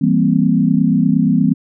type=chord; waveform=sine; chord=C dominant seventh; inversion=first; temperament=equal; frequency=164.81 / 196 / 233.1 / 261.6 Hz; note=E3 / G3 / Bb3 / C4; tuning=0 / 0 / 0 / 0 cents; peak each=-16 dBFS; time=0.01-1.54 s; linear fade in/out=10 ms; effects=none